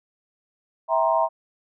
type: chord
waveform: sine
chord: C dominant seventh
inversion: first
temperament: just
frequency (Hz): 654.1 / 784.9 / 941.9 / 1046.5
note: E5 / G5 / Bb5 / C6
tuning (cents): -14 / +2 / +18 / 0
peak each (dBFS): -21 / -27 / -22 / -26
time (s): 0.88-1.29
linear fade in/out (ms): 50
effects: none